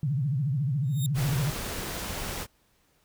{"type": "tone with vibrato", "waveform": "sine", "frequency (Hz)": 138.5, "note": "C#3", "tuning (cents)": -1, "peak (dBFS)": -24, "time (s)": [0.03, 1.5], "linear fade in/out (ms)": 2, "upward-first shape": "triangle", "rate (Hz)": 14, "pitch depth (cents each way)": 260}
{"type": "tone with exponential growth", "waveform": "10% pulse", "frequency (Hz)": 3692, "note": "A#7", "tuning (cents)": -17, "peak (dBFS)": -22, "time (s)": [0.83, 1.06], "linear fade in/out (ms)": 1, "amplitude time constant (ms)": 49}
{"type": "noise", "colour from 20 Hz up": "pink", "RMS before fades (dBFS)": -34, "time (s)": [1.14, 2.47], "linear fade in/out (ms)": 50}
{"effects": ["pink hiss -67 dBFS RMS until 3.04 s"]}